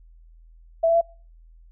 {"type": "tone with pitch steps", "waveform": "sine", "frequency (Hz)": [659.3, 667.3, 675.5], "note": ["E5", "E5", "E5"], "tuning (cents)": [0, 21, 42], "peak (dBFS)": -15, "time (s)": [0.83, 1.013], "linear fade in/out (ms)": 10, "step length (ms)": 61, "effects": ["noise-tail reverb RT60 0.4 s tail -24 dB re dry", "added 41 Hz sine -47 dBFS peak until 1.71 s"]}